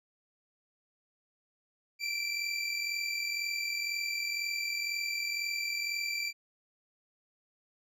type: tone pair together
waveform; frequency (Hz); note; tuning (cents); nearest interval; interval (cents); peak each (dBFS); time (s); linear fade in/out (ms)
25% pulse; 2338 / 2380; D7 / D7; -8 / +22; unison; 30; -29 / -34; 1.99-6.33; 50
effects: low-pass 11000 Hz 12 dB/octave